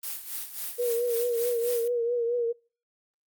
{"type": "noise with tremolo", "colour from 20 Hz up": "blue", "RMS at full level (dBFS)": -33, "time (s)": [0.03, 1.88], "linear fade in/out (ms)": 5, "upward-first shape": "sine", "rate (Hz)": 3.7, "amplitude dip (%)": 70}
{"type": "tone with vibrato", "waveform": "sine", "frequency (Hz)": 474.9, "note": "A#4", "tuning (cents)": 32, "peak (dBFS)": -24, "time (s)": [0.78, 2.53], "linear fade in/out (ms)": 20, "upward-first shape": "triangle", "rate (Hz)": 4.6, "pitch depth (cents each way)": 60}
{"effects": ["noise-tail reverb RT60 0.4 s tail -26 dB re dry", "Opus 32 kbps"]}